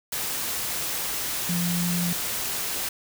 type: tone in noise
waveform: sine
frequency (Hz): 174.61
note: F3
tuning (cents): 0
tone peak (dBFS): -24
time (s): 1.49-2.13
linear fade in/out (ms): 5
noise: white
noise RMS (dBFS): -29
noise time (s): 0.12-2.89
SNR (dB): +2
effects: none